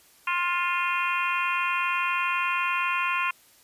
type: harmonic tone with a mistuned harmonic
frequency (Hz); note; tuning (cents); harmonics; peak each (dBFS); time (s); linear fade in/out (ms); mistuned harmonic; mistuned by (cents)
352; F4; +14; 3 / 4 / 5 / 6 / 7 / 8 / 9; -27 / -31 / -36 / -35 / -30 / -32 / -42; 0.27-3.31; 5; 8; -53
effects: white hiss -57 dBFS RMS until 3.63 s + resampled to 32000 Hz